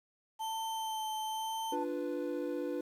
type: tone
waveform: sawtooth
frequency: 3100 Hz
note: G7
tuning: 20 cents flat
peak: -39 dBFS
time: 0.39-1.76 s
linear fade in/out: 50 ms
type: tone with vibrato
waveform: sine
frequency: 880 Hz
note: A5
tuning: in tune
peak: -35 dBFS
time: 0.39-1.85 s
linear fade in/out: 20 ms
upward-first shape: sine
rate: 1 Hz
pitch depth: 23 cents each way
type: chord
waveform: triangle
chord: B diminished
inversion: first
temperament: equal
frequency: 293.7 / 349.2 / 493.9 Hz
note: D4 / F4 / B4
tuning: 0 / 0 / 0 cents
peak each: -36 / -37 / -36 dBFS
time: 1.72-2.81 s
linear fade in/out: 5 ms
effects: resampled to 32000 Hz + 10-bit